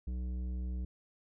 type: tone with tanh clipping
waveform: sine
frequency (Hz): 62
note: B1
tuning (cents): +7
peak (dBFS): -36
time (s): 0.07-0.85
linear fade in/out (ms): 5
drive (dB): 11
effects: none